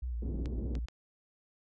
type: tone with vibrato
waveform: sine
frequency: 60 Hz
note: B1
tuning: 49 cents flat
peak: -33 dBFS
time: 0.02-0.86 s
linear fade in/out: 10 ms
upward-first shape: sine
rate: 4.8 Hz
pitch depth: 69 cents each way
type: low-pass noise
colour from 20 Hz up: white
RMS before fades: -40 dBFS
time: 0.22-0.79 s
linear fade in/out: 5 ms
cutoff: 340 Hz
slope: 24 dB/octave
type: clicks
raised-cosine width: 0.2 ms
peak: -30 dBFS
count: 3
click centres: 0.458 / 0.753 / 0.885 s
effects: none